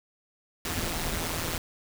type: noise with amplitude modulation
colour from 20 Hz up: pink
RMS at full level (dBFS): -28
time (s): 0.65-1.58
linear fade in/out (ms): 2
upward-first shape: sine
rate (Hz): 165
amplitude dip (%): 70
effects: none